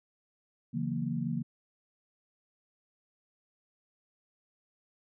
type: chord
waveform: sine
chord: F# dominant seventh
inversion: second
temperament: equal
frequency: 138.59 / 164.81 / 185 / 233.1 Hz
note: C#3 / E3 / F#3 / A#3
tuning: 0 / 0 / 0 / 0 cents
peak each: -36 / -35 / -39 / -34 dBFS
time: 0.73-1.43 s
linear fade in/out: 20 ms
effects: none